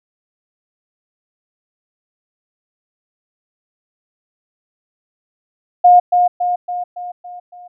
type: tone with echo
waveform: sine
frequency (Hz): 714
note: F5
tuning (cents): +38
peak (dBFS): -4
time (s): 5.84-6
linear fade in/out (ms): 10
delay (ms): 280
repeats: 6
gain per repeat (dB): -5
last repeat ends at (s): 7.68
effects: none